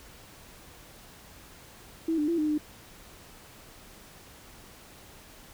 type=tone with pitch steps; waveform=sine; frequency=325.5 / 298.4 / 337.1 / 305 / 301.7 Hz; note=E4 / D4 / E4 / D#4 / D4; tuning=-22 / +28 / +39 / -34 / +47 cents; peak=-24 dBFS; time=2.08-2.58 s; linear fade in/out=5 ms; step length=100 ms; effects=pink hiss -51 dBFS RMS until 5.53 s